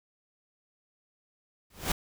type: noise with exponential growth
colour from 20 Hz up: pink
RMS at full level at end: -24 dBFS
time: 1.7-1.92 s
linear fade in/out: 5 ms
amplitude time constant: 47 ms
effects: none